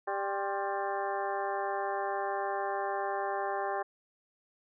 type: harmonic tone with a mistuned harmonic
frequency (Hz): 197.7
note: G3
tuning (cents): +15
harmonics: 2 / 3 / 4 / 5 / 6 / 7 / 8 / 9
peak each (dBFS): -37 / -38 / -34 / -39 / -44 / -47 / -44 / -44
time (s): 0.07-3.83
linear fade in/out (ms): 10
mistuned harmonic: 5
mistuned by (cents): +120
effects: none